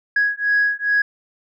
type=beating tone pair; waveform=sine; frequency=1661.2 / 1663.6 Hz; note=G#6 / G#6; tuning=0 / +2 cents; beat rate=2.4 Hz; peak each=-18 / -18 dBFS; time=0.16-1.02 s; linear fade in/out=5 ms; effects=tanh soft clip ceiling -10 dBFS